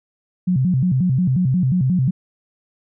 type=tone with vibrato; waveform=sine; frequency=153.6 Hz; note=D#3; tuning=22 cents flat; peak=-14 dBFS; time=0.47-2.11 s; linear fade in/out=10 ms; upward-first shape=square; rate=5.6 Hz; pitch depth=290 cents each way; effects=none